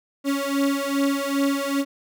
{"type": "beating tone pair", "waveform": "35% pulse", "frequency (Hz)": [277, 279.5], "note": ["C#4", "C#4"], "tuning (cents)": [-1, 14], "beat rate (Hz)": 2.5, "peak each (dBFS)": -22, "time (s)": [0.24, 1.85], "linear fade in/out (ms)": 50, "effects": []}